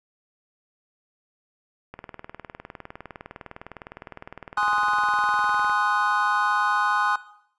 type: click train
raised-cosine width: 0.5 ms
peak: -22 dBFS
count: 75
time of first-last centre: 1.94-5.696 s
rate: 19.7 Hz
type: chord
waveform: triangle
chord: Ab dominant seventh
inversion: none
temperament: equal with one note detuned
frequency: 830.6 / 1042.9 / 1244.5 / 1480 Hz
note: Ab5 / C6 / Eb6 / Gb6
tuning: 0 / -6 / 0 / 0 cents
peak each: -24 dBFS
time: 4.57-7.16 s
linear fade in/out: 5 ms
effects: noise-tail reverb RT60 0.7 s tail -17 dB re dry + resampled to 24000 Hz